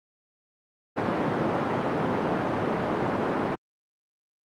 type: band-pass noise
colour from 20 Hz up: pink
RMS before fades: -26 dBFS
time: 0.96-3.56 s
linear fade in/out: 20 ms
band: 160 to 1200 Hz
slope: 12 dB/octave
effects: high-pass 100 Hz 12 dB/octave + Opus 32 kbps